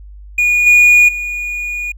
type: tone with level steps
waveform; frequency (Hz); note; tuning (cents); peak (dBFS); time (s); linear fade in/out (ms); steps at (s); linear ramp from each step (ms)
triangle; 2446; D#7; -30; -8 / -3 / -17; 0.38-1.92; 5; 0.66 / 1.08; 10
effects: added 50 Hz sine -32 dBFS peak until 1.97 s